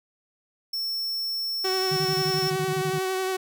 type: tone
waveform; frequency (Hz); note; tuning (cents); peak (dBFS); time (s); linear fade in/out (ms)
square; 5400; E8; +41; -27; 0.73-2.5; 5
type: tone with vibrato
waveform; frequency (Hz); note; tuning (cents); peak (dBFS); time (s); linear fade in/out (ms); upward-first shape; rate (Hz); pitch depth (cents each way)
sawtooth; 376.6; F#4; +31; -21; 1.64-3.37; 10; sine; 11; 19
type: tone bursts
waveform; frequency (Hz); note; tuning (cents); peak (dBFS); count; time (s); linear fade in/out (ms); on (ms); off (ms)
sine; 153.9; D#3; -19; -27; 13; 1.91-2.99; 10; 60; 25
effects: none